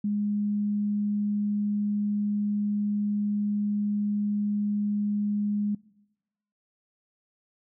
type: tone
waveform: sine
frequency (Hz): 206.6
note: G#3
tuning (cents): -9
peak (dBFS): -24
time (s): 0.04-5.75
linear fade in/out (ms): 5
effects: noise-tail reverb RT60 1.0 s tail -23 dB re dry